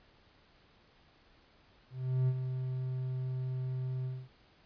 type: tone with ADSR envelope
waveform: triangle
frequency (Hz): 128.9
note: C3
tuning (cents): -26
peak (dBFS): -23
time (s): 1.9-4.29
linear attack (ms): 380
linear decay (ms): 53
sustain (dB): -8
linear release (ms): 240
effects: pink hiss -64 dBFS RMS until 4.65 s + resampled to 11025 Hz

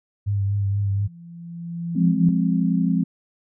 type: tone with vibrato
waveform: sine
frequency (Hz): 100.1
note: G2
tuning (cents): +37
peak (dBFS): -19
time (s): 0.26-1.08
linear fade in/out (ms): 20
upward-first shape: triangle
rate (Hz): 4.2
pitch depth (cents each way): 34
type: tone with exponential growth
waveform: sine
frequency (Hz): 170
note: F3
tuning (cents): -46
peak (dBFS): -16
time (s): 0.4-2.29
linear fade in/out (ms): 2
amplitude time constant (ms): 410
type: chord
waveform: sine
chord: F minor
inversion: none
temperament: equal with one note detuned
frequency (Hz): 174.61 / 205.9 / 261.6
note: F3 / Ab3 / C4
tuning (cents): 0 / -15 / 0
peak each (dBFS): -20 / -23 / -23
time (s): 1.95-3.04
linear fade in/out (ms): 10
effects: none

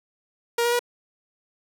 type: tone with pitch steps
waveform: sawtooth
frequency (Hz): 470.9 / 476.9 / 483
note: A#4 / A#4 / B4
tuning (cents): +18 / +39 / -39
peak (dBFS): -16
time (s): 0.58-0.793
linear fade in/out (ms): 5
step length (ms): 71
effects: none

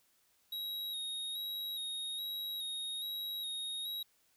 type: tone with vibrato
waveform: square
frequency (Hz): 3792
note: A#7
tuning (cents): +29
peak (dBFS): -38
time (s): 0.52-4.03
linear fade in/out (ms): 5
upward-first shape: square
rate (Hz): 1.2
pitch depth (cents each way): 25
effects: white hiss -72 dBFS RMS until 4.36 s

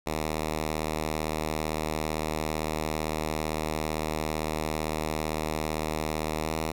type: tone with pitch glide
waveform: 5% pulse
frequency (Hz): 77.78 to 79.32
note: D#2 to D#2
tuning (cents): 0 to +34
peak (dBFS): -17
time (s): 0.06-6.72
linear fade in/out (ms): 10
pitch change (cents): +34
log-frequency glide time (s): 6.39-6.54
effects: none

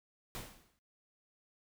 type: noise with exponential decay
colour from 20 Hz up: pink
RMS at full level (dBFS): -41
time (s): 0.35-0.79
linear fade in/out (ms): 0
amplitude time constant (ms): 95
effects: noise-tail reverb RT60 0.2 s tail -22 dB re dry

